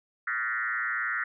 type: tone with frequency modulation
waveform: sine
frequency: 1636 Hz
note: G#6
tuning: 26 cents flat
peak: -27 dBFS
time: 0.27-1.24 s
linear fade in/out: 5 ms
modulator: 118 Hz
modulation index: 2.8
effects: none